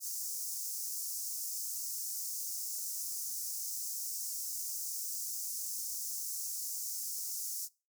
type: high-pass noise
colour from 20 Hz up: pink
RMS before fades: -39 dBFS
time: 0-7.69 s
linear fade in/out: 50 ms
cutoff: 5400 Hz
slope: 48 dB/octave
effects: noise-tail reverb RT60 0.3 s tail -22 dB re dry